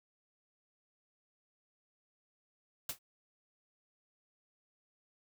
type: noise with exponential decay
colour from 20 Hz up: white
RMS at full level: -32 dBFS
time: 2.89-2.99 s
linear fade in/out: 5 ms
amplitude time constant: 20 ms
effects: none